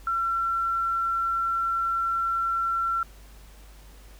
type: tone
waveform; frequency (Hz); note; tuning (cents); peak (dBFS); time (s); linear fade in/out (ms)
sine; 1355; E6; +47; -23; 0.07-3.03; 2
effects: added 50 Hz sine -46 dBFS peak until 4.19 s + pink hiss -54 dBFS RMS until 4.19 s